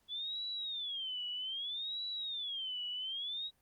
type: tone with vibrato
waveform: sine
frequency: 3400 Hz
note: G#7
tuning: 40 cents sharp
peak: -37 dBFS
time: 0.08-3.51 s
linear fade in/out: 50 ms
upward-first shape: sine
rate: 0.63 Hz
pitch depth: 250 cents each way
effects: pink hiss -74 dBFS RMS until 3.61 s + Opus 48 kbps

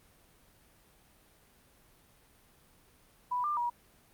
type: tone with pitch steps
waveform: sine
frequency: 987 / 1193 / 958 Hz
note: B5 / D6 / A#5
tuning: -1 / +27 / +47 cents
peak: -29 dBFS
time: 3.31-3.7 s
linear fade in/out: 10 ms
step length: 130 ms
effects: pink hiss -63 dBFS RMS until 4.13 s + Opus 32 kbps

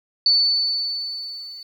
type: tone with level ramp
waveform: sine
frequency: 4491 Hz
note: C#8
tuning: 22 cents sharp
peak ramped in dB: -12 to -35 dBFS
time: 0.26-1.63 s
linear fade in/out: 2 ms
effects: 9-bit

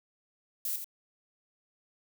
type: noise with echo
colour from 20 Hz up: violet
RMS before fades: -33 dBFS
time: 0.65-0.76 s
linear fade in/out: 2 ms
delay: 84 ms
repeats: 1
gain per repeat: -7 dB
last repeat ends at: 0.844 s
effects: none

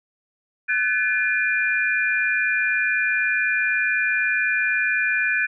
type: tone cluster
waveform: sine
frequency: 1508 / 1728 / 2410 Hz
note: F#6 / A6 / D7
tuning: +32 / -32 / +44 cents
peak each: -23 dBFS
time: 0.68-5.47 s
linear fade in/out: 20 ms
effects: none

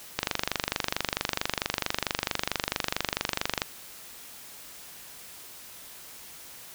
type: click train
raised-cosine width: 0.2 ms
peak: -7 dBFS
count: 85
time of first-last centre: 0.19-3.619 s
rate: 24.5 Hz
effects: white hiss -46 dBFS RMS until 6.74 s

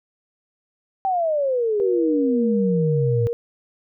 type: exponential sweep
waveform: sine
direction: down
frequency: 784 to 110 Hz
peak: -18 dBFS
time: 1.05-3.27 s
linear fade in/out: 0 ms
type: tone with pitch glide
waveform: sine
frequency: 477.3 to 471 Hz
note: A#4 to A#4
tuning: +41 to +18 cents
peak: -21 dBFS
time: 1.8-3.33 s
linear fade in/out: 0 ms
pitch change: -23 cents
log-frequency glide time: 1.99-2.71 s
effects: none

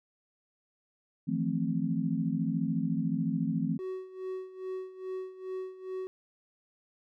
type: chord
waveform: sine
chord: F major seventh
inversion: third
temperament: equal with one note detuned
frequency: 160.68 / 174.61 / 220 / 261.6 Hz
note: E3 / F3 / A3 / C4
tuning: -44 / 0 / 0 / 0 cents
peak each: -33 dBFS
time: 1.27-3.78 s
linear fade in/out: 20 ms
type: tone with tremolo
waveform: triangle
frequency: 374.4 Hz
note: F#4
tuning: 20 cents sharp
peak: -31 dBFS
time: 3.79-6.07 s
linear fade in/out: 0 ms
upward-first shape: sine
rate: 2.4 Hz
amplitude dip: 80%
effects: none

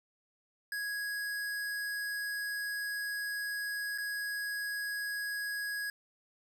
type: tone with dropouts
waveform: square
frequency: 1661.2 Hz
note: G#6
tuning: in tune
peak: -35 dBFS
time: 0.72-5.9 s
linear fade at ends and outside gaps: 2 ms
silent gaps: 3.978-3.983 s
effects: none

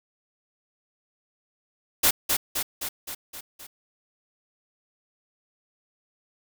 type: noise with echo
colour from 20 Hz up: white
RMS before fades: -19 dBFS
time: 2.03-2.11 s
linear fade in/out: 10 ms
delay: 260 ms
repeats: 6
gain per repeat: -4 dB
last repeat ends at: 3.67 s
effects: none

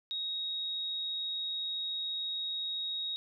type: tone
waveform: sine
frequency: 3773 Hz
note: A#7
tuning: 20 cents sharp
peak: -33 dBFS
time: 0.11-3.16 s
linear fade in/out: 0 ms
effects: none

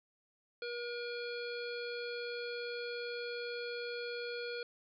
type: harmonic tone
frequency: 478.7 Hz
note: A#4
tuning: 46 cents sharp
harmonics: 1 / 3 / 5 / 7 / 9 / 10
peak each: -40 / -45 / -48 / -52 / -48 / -59 dBFS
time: 0.62-4.63 s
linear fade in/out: 2 ms
effects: none

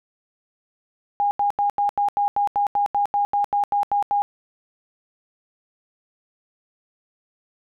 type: tone bursts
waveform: sine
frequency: 815 Hz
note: G#5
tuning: 33 cents flat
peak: -17 dBFS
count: 16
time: 1.2-4.22 s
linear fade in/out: 0 ms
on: 110 ms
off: 84 ms
effects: none

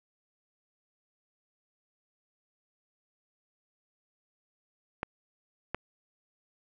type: clicks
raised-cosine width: 0.5 ms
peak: -16 dBFS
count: 2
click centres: 5.031 / 5.746 s
effects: none

